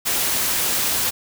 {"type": "noise", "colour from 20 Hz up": "white", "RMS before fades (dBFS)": -21, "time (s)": [0.05, 1.11], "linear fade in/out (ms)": 20, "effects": []}